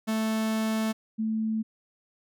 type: tone pair in turn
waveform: 45% pulse / sine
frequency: 220 / 220 Hz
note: A3 / A3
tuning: 0 / 0 cents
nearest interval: unison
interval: 0 cents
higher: neither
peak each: -25 / -25 dBFS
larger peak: neither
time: 0.07-0.93 / 1.18-1.63 s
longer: first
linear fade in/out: 20 ms
effects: none